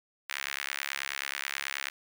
sawtooth tone with high-pass filter, 69.3 Hz, C#2, in tune, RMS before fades -36 dBFS, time 0.29-1.9 s, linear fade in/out 10 ms, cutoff 1900 Hz, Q 1.9, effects none

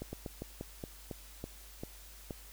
slowing click train, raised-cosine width 2 ms, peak -26 dBFS, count 10, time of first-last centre 0.02-2.308 s, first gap 110 ms, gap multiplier 1.2, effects added 50 Hz sine -53 dBFS peak until 2.52 s + white hiss -55 dBFS RMS until 2.52 s

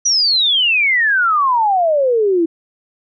sine exponential sweep, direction down, 5960 to 321.1 Hz, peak -11 dBFS, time 0.05-2.46 s, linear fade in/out 10 ms, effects none

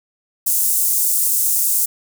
pink high-pass noise, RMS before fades -17 dBFS, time 0.46-1.86 s, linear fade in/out 10 ms, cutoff 8000 Hz, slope 24 dB/octave, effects none

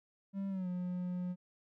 triangle tone with pitch glide, 196 to 179.73 Hz, G3 to F3, 0 to +50 cents, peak -33 dBFS, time 0.33-1.36 s, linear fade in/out 50 ms, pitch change -150 cents, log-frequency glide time 0.49-0.68 s, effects none

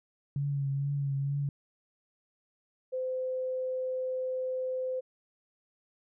sine tone with vibrato, 140 Hz, C#3, 18 cents sharp, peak -28 dBFS, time 0.36-1.49 s, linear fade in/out 2 ms, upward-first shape triangle, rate 2.2 Hz, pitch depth 36 cents each way
sine tone, 514 Hz, C5, 31 cents flat, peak -30 dBFS, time 2.92-5.01 s, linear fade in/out 20 ms
effects none

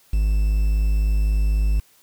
triangle tone with quantisation, 51.91 Hz, G#1, in tune, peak -14 dBFS, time 0.13-1.8 s, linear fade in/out 5 ms, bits 7, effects white hiss -56 dBFS RMS until 2.02 s

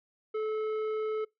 sine tone with tanh clipping, 433.3 Hz, A4, 27 cents flat, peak -31 dBFS, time 0.34-1.25 s, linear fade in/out 10 ms, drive 10 dB, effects noise-tail reverb RT60 0.2 s tail -26 dB re dry

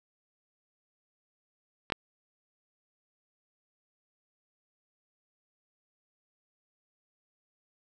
clicks, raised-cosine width 0.3 ms, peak -21 / -8 dBFS, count 2, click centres 1.901 / 1.922 s, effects none

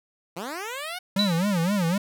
10% pulse linear sweep, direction up, 156.4 to 746 Hz, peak -23 dBFS, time 0.36-0.99 s, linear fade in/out 10 ms
square tone with vibrato, 185 Hz, F#3, in tune, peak -22 dBFS, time 1.16-1.98 s, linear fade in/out 5 ms, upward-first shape sine, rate 3.9 Hz, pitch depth 210 cents each way
sine tone with exponential decay, 3951 Hz, B7, in tune, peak -19 dBFS, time 1.19-1.47 s, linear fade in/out 2 ms, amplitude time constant 59 ms
effects none

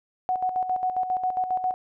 sine tone with tremolo, 740 Hz, F#5, in tune, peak -21 dBFS, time 0.29-1.74 s, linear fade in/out 0 ms, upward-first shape square, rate 7.4 Hz, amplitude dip 60%, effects none

